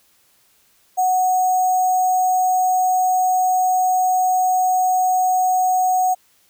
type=tone with sample-and-hold; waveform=sine; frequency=740 Hz; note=F#5; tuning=in tune; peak=-14 dBFS; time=0.97-6.15 s; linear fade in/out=20 ms; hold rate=7350 Hz; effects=white hiss -58 dBFS RMS until 6.49 s